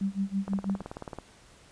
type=tone with tremolo; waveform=sine; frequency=196 Hz; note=G3; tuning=in tune; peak=-24 dBFS; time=0.01-0.82 s; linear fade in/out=2 ms; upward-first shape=sine; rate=6.1 Hz; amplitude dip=95%
type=click train; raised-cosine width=1 ms; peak=-23 dBFS; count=14; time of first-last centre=0.48-1.187 s; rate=18.4 Hz
effects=pink hiss -56 dBFS RMS until 1.71 s + resampled to 22050 Hz